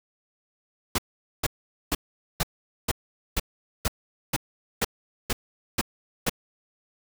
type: noise bursts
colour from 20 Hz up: pink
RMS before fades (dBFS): -24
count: 12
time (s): 0.95-6.296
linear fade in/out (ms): 5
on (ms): 33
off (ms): 450
effects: none